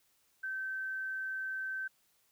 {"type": "tone", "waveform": "sine", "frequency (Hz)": 1545, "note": "G6", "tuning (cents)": -26, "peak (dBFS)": -35, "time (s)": [0.43, 1.88], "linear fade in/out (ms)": 10, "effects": ["white hiss -72 dBFS RMS until 2.31 s"]}